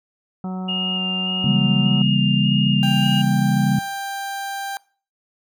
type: harmonic tone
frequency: 185.8 Hz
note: F#3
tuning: 7 cents sharp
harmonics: 1 / 2 / 3 / 4 / 5 / 6 / 7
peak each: -24 / -38 / -42 / -36 / -42 / -51 / -42 dBFS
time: 0.44-2.02 s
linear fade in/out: 2 ms
type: tone with vibrato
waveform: sine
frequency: 2823 Hz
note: F7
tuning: 18 cents sharp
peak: -22 dBFS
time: 0.68-3.22 s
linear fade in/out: 10 ms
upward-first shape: square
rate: 1.7 Hz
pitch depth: 12 cents each way
type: chord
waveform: sine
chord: C# diminished seventh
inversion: none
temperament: just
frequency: 138.59 / 166.31 / 199.57 / 239.5 Hz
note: C#3 / E3 / G3 / Bb3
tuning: 0 / +16 / +31 / +47 cents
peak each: -19 / -24 / -19 / -24 dBFS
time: 1.44-3.79 s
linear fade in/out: 5 ms
type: tone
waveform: 30% pulse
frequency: 790 Hz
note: G5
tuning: 13 cents sharp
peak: -23 dBFS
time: 2.83-4.77 s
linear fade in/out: 0 ms
effects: noise-tail reverb RT60 0.4 s tail -22 dB re dry